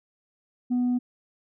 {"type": "tone", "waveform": "sine", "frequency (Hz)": 246.9, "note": "B3", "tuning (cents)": 0, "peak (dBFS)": -19, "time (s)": [0.7, 0.99], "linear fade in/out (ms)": 20, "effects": ["tanh soft clip ceiling -20 dBFS"]}